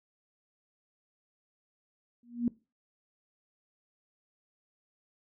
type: tone with exponential growth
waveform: sine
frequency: 238.6 Hz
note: A#3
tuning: 41 cents sharp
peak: -22 dBFS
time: 2.23-2.48 s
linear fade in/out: 2 ms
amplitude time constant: 54 ms
effects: noise-tail reverb RT60 0.3 s tail -21 dB re dry